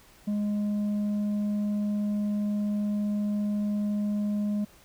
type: tone with tanh clipping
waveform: sine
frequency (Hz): 207.2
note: G#3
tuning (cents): -4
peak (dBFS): -26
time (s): 0.27-4.65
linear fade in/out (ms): 10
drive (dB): 4
effects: pink hiss -56 dBFS RMS until 4.84 s